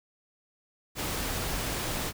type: noise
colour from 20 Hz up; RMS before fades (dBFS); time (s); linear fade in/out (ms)
pink; -32; 0.95-2.13; 50
effects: none